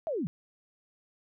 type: linear sweep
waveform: sine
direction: down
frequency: 679 to 137.8 Hz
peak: -29 dBFS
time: 0.07-0.27 s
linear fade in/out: 0 ms
effects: none